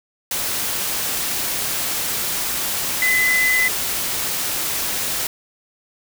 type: tone in noise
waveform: sine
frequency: 2017 Hz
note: B6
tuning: 36 cents sharp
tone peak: -15 dBFS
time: 3.02-3.68 s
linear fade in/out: 2 ms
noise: white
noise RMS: -23 dBFS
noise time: 0.31-5.27 s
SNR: +5 dB
effects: none